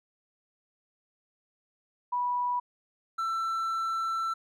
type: tone pair in turn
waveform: sine / triangle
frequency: 980 / 1336.7 Hz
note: B5 / E6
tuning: -14 / +24 cents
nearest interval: perfect fourth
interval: 538 cents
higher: second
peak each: -26 dBFS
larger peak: neither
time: 2.12-2.6 / 3.18-4.34 s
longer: second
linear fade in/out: 10 ms
effects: none